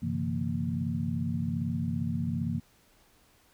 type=tone cluster; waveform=sine; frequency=96.1 / 131.6 / 146.6 / 169.1 / 230.4 Hz; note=G2 / C3 / D3 / E3 / A#3; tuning=-34 / +10 / -3 / +44 / -20 cents; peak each=-35 / -36 / -38 / -33 / -33 dBFS; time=0.02-2.6 s; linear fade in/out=10 ms; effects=pink hiss -63 dBFS RMS until 3.53 s